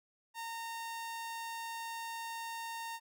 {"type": "tone", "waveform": "sawtooth", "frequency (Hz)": 918, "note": "A#5", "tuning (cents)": -27, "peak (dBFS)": -36, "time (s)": [0.34, 3], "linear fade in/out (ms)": 50, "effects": []}